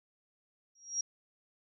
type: tone with exponential growth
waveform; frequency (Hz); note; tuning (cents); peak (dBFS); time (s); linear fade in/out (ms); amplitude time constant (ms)
sine; 5650; F8; +19; -27; 0.75-1.01; 5; 56
effects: none